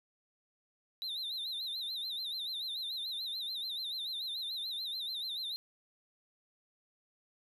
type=tone with vibrato; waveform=triangle; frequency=3844 Hz; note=B7; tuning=48 cents flat; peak=-35 dBFS; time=1.02-5.56 s; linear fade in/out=0 ms; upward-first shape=sine; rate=6.9 Hz; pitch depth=140 cents each way; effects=none